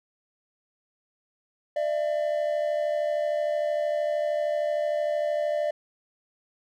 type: tone pair together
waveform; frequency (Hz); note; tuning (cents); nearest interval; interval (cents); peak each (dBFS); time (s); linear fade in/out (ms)
triangle; 596.9 / 670; D5 / E5; +28 / +28; major second; 200; -23 / -28; 1.76-5.71; 5
effects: none